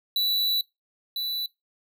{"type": "tone pair in turn", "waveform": "square", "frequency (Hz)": [3951, 3967], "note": ["B7", "B7"], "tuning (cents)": [0, 7], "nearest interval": "unison", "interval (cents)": 7, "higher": "second", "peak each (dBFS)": [-22, -28], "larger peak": "first", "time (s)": [[0.16, 0.61], [1.16, 1.46]], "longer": "first", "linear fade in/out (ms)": 2, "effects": ["noise-tail reverb RT60 0.2 s tail -22 dB re dry"]}